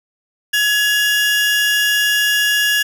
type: tone pair together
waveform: 40% pulse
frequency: 1683.3 / 2833 Hz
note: G#6 / F7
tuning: +23 / +24 cents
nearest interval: major sixth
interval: 901 cents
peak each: -14 / -17 dBFS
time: 0.53-2.83 s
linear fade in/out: 10 ms
effects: none